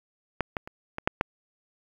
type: clicks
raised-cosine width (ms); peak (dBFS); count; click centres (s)
0.5; -10 / -14 / -25 / -17 / -6 / -7; 6; 0.407 / 0.568 / 0.675 / 0.984 / 1.075 / 1.211
effects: 8-bit